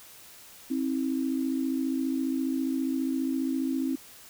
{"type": "tone pair together", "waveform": "sine", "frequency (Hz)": [265.1, 319.9], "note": ["C4", "D#4"], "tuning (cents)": [23, 48], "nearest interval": "minor third", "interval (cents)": 325, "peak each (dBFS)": [-27, -31], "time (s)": [0.7, 3.96], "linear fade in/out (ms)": 10, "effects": ["white hiss -50 dBFS RMS until 4.29 s"]}